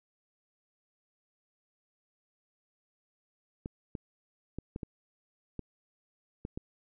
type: clicks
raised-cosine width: 3 ms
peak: -24 dBFS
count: 8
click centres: 3.659 / 3.952 / 4.586 / 4.761 / 4.832 / 5.593 / 6.451 / 6.575 s
effects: none